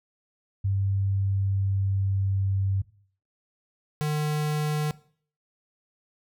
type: tone with pitch glide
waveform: sine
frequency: 98 to 97.15 Hz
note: G2 to G2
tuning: 0 to -15 cents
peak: -22 dBFS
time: 0.64-2.82 s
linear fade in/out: 10 ms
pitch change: -15 cents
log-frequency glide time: 0.99-2.57 s
type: tone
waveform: square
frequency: 151 Hz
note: D3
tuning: 48 cents sharp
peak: -25 dBFS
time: 4.01-4.91 s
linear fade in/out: 0 ms
effects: noise-tail reverb RT60 0.5 s tail -19 dB re dry